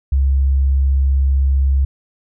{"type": "tone", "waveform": "sine", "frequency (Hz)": 67.8, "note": "C#2", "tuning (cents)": -38, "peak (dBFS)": -11, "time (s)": [0.12, 1.85], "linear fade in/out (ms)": 5, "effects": []}